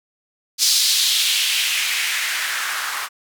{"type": "noise with band-pass filter sweep", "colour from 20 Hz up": "blue", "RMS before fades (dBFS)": -20, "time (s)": [0.58, 3.09], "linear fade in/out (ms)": 50, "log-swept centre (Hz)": [4800, 1200], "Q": 2.2, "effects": []}